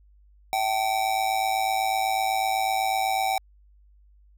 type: tone with amplitude modulation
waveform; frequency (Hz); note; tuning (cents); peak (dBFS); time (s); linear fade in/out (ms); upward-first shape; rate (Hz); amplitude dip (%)
square; 768; G5; -36; -20; 0.53-3.38; 0; sine; 108; 70
effects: added 50 Hz sine -53 dBFS peak until 4.37 s